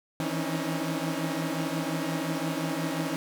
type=tone cluster; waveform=sawtooth; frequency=160.5 / 166.2 / 268.7 / 283 / 313.7 Hz; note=E3 / E3 / C4 / C#4 / D#4; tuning=-46 / +15 / +46 / +36 / +14 cents; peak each=-31 dBFS; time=0.2-3.16 s; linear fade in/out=0 ms; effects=none